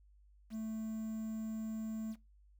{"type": "tone with quantisation", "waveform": "triangle", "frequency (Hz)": 220, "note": "A3", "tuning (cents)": 0, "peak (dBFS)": -36, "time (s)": [0.5, 2.16], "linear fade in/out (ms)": 50, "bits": 10, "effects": ["noise-tail reverb RT60 0.2 s tail -21 dB re dry", "added 50 Hz sine -61 dBFS peak until 2.59 s"]}